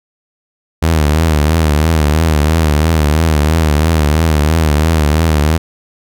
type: tone with vibrato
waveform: sawtooth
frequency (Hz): 77.78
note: D#2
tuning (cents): 0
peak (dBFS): -5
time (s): 0.82-5.58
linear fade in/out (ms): 10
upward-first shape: triangle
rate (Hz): 3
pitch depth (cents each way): 120
effects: none